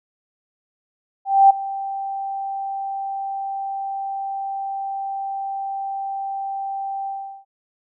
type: tone with ADSR envelope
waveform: sine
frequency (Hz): 784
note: G5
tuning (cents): 0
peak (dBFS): -6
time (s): 1.25-7.45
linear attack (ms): 250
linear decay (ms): 11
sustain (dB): -18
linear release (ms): 380
effects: none

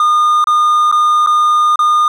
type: tone with dropouts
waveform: triangle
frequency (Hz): 1218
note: D#6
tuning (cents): -37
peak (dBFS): -6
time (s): 0-2.08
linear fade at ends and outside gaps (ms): 2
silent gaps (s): 0.442-0.471 / 0.915-0.924 / 1.263-1.271 / 1.758-1.791
effects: none

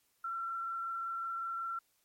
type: tone with frequency modulation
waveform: sine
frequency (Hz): 1354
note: E6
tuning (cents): +46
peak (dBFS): -35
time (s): 0.24-1.79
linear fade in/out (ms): 5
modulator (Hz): 25.4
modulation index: 0.71
effects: white hiss -74 dBFS RMS until 2.04 s + MP3 64 kbps

